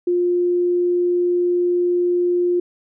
sine tone, 353.3 Hz, F4, 20 cents sharp, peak -15 dBFS, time 0.07-2.6 s, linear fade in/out 5 ms, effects none

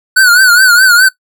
square tone with vibrato, 1477 Hz, F#6, 3 cents flat, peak -4 dBFS, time 0.16-1.09 s, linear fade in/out 10 ms, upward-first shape triangle, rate 4.8 Hz, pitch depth 110 cents each way, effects noise-tail reverb RT60 0.1 s tail -18 dB re dry

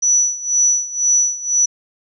sine tone with tremolo, 5920 Hz, F#8, in tune, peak -10 dBFS, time 0.02-1.66 s, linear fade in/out 10 ms, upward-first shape sine, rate 2 Hz, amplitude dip 85%, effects none

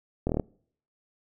slowing click train, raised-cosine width 2 ms, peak -13 dBFS, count 6, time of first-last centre 0.27-0.397 s, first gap 24 ms, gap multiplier 1.03, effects noise-tail reverb RT60 0.6 s tail -26 dB re dry

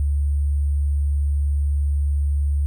sine tone with sample-and-hold, 71.6 Hz, D2, 43 cents flat, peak -17 dBFS, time 0-2.66 s, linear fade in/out 0 ms, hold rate 8820 Hz, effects none

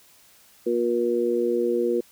harmonic tone, 119.2 Hz, A#2, 39 cents sharp, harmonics 2 / 3 / 4, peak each -29 / -23 / -24 dBFS, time 0.66-2.01 s, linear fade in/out 10 ms, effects white hiss -55 dBFS RMS until 2.11 s

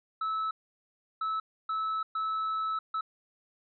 triangle tone bursts at uneven times, 1304 Hz, E6, 19 cents flat, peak -27 dBFS, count 5, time 0.21-0.51 / 1.21-1.4 / 1.69-2.03 / 2.15-2.79 / 2.94-3.01 s, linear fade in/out 5 ms, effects resampled to 11025 Hz

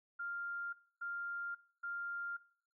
sine tone bursts, 1396.9 Hz, F6, in tune, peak -39 dBFS, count 3, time 0.19-2.37 s, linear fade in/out 10 ms, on 540 ms, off 280 ms, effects noise-tail reverb RT60 0.6 s tail -20 dB re dry

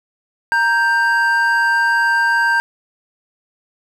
triangle tone pair together, 932.3 / 1575.6 Hz, A#5 / G6, 0 / +8 cents, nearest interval major sixth, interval 908 cents, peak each -16 / -12 dBFS, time 0.52-2.6 s, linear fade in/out 0 ms, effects none

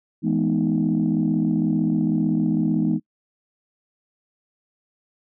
sine chord, E major seventh, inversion none, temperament equal with one note detuned, 164.81 / 211.2 / 246.9 / 311.1 Hz, E3 / G#3 / B3 / D#4, 0 / +29 / 0 / 0 cents, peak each -23 / -22 / -23 / -23 dBFS, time 0.22-3 s, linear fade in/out 50 ms, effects noise-tail reverb RT60 0.1 s tail -26 dB re dry + tanh soft clip ceiling -11 dBFS

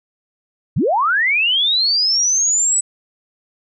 sine linear sweep, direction up, 85.3 to 8000 Hz, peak -13 dBFS, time 0.76-2.81 s, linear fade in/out 10 ms, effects none

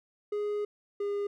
triangle tone pair in turn, 415.3 / 406.3 Hz, G#4 / G#4, 0 / -38 cents, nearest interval unison, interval 38 cents, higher first, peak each -27 / -27 dBFS, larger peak neither, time 0.32-0.65 / 1-1.27 s, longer first, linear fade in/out 5 ms, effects none

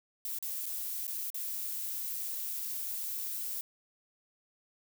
violet noise with dropouts, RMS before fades -37 dBFS, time 0.25-3.61 s, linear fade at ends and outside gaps 1 ms, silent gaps 0.387-0.426 / 0.657-0.664 / 1.069-1.078 / 1.302-1.344 s, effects none

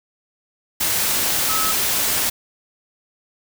sine tone in noise, 1289 Hz, E6, 39 cents flat, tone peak -23 dBFS, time 1.49-1.72 s, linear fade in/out 10 ms, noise white, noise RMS -20 dBFS, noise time 0.8-2.3 s, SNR -6 dB, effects none

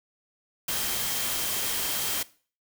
sine tone in noise, 3179 Hz, G7, 24 cents sharp, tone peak -39 dBFS, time 0.68-2.23 s, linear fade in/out 5 ms, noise white, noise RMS -29 dBFS, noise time 0.68-2.23 s, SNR -13 dB, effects noise-tail reverb RT60 0.4 s tail -19 dB re dry

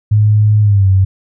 sine tone with pitch glide, 106 to 95.53 Hz, G#2 to G2, +36 to -44 cents, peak -6 dBFS, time 0.11-1.05 s, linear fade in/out 10 ms, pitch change -180 cents, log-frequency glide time 0.61-0.88 s, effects none

